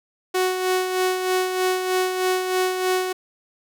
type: tone with tremolo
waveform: sawtooth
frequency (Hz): 370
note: F#4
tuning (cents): 0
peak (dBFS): -14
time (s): 0.34-3.13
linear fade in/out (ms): 10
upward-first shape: sine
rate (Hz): 3.2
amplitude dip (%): 50
effects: none